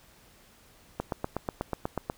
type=click train; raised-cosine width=1 ms; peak=-15 dBFS; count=10; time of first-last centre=1-2.099 s; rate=8.19 Hz; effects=pink hiss -58 dBFS RMS until 2.17 s